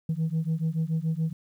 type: beating tone pair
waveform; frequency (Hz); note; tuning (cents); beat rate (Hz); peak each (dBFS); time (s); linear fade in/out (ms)
sine; 157.5 / 164.5; D#3 / E3; +21 / -3; 7; -26; 0.09-1.33; 5
effects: tanh soft clip ceiling -21 dBFS + 10-bit